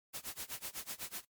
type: noise with tremolo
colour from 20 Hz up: white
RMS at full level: -41 dBFS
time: 0.13-1.25 s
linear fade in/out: 20 ms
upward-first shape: sine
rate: 8 Hz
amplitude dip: 95%
effects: noise-tail reverb RT60 0.1 s tail -20 dB re dry + MP3 96 kbps